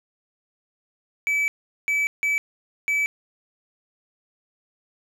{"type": "tone bursts at uneven times", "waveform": "triangle", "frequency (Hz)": 2300, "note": "D7", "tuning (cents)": -37, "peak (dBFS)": -18, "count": 4, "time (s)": [[1.27, 1.48], [1.88, 2.07], [2.23, 2.38], [2.88, 3.06]], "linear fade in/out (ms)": 0, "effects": []}